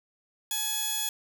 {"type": "tone pair together", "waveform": "5% pulse", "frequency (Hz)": [843, 3372], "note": ["G#5", "G#7"], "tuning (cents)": [26, 26], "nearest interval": "2 octaves", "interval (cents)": 2400, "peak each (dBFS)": [-23, -22], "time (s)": [0.51, 1.09], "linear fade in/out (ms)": 2, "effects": []}